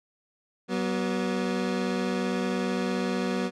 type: tone pair together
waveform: 25% pulse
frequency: 188.51 / 244 Hz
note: F#3 / B3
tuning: +33 / -21 cents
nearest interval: major third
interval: 446 cents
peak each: -25 dBFS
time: 0.68-3.51 s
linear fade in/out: 50 ms
effects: low-pass 6000 Hz 12 dB/octave